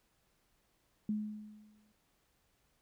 sine tone with exponential decay, 212.1 Hz, G#3, 37 cents sharp, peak -30 dBFS, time 1.09-1.92 s, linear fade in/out 2 ms, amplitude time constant 180 ms, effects pink hiss -75 dBFS RMS until 2.81 s

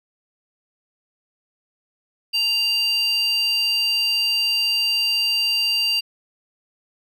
triangle tone pair together, 2794 / 4690 Hz, F7 / D8, 0 / -3 cents, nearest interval major sixth, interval 897 cents, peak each -18 dBFS, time 2.33-6.01 s, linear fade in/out 20 ms, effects tanh soft clip ceiling -13 dBFS

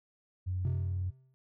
sine tone with vibrato, 91.7 Hz, F#2, 15 cents flat, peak -30 dBFS, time 0.46-1.11 s, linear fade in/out 20 ms, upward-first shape triangle, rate 20 Hz, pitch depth 21 cents each way
triangle tone with exponential decay, 130.81 Hz, C3, in tune, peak -25 dBFS, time 0.65-1.34 s, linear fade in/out 0 ms, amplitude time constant 150 ms
effects tanh soft clip ceiling -24 dBFS

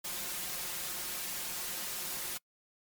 white noise with comb filter, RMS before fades -38 dBFS, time 0.04-2.38 s, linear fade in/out 10 ms, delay 5.6 ms, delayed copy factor +0.65, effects noise-tail reverb RT60 0.1 s tail -26 dB re dry + MP3 96 kbps

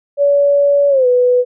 sine tone with pitch glide, 569 to 495.3 Hz, C#5 to B4, +45 to +5 cents, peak -8 dBFS, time 0.17-1.45 s, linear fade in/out 50 ms, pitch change -240 cents, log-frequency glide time 0.89-1.07 s, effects none

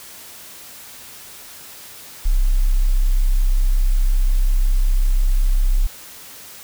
sine tone, 32.74 Hz, C1, 2 cents sharp, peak -12 dBFS, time 2.25-5.87 s, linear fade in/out 10 ms, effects white hiss -39 dBFS RMS until 6.63 s

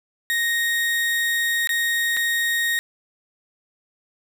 35% pulse tone with dropouts, 1864.7 Hz, A#6, in tune, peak -18 dBFS, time 0.3-2.79 s, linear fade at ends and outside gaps 0 ms, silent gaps 1.673-1.692 / 2.167-2.171 s, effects none

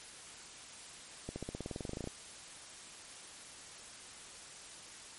accelerating click train, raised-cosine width 2 ms, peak -26 dBFS, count 17, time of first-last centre 1.29-2.074 s, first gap 70 ms, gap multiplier 0.95, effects white hiss -51 dBFS RMS until 5.18 s + MP3 48 kbps

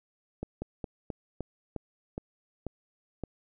slowing click train, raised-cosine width 2 ms, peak -21 dBFS, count 9, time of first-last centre 0.43-3.237 s, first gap 190 ms, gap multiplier 1.17, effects none

